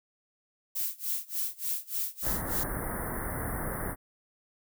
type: noise with tremolo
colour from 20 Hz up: violet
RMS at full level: -30 dBFS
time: 0.75-2.64 s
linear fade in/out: 10 ms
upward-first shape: sine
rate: 3.4 Hz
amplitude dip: 95%
type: band-stop noise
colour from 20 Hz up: pink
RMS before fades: -34 dBFS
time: 2.22-3.96 s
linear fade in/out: 50 ms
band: 2000 to 9200 Hz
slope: 96 dB/octave
effects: none